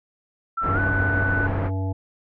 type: tone with pitch glide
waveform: sine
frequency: 1338 to 1493.2 Hz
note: E6 to F#6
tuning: +25 to +15 cents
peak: -22 dBFS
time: 0.57-1.47 s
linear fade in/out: 10 ms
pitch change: +190 cents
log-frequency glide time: 0.73-0.79 s
type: low-pass noise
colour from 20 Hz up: pink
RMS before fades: -28 dBFS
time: 0.61-1.71 s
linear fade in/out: 50 ms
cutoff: 1700 Hz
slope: 24 dB/octave
type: harmonic tone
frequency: 95.3 Hz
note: G2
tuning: 48 cents flat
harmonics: 1 / 3 / 5 / 7 / 9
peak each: -23 / -32 / -38 / -38 / -39 dBFS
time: 0.68-1.93 s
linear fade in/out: 10 ms
effects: none